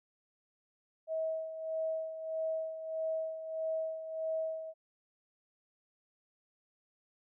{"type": "tone with tremolo", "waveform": "sine", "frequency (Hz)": 641, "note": "E5", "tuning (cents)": -49, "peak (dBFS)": -31, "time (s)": [1.07, 4.74], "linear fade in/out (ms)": 50, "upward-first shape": "sine", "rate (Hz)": 1.6, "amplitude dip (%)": 65, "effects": []}